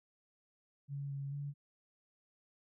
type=tone with pitch steps; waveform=sine; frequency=140.8 / 139.1 / 142.9 Hz; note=C#3 / C#3 / D3; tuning=+27 / +6 / -47 cents; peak=-38 dBFS; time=0.88-1.54 s; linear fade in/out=50 ms; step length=220 ms; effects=none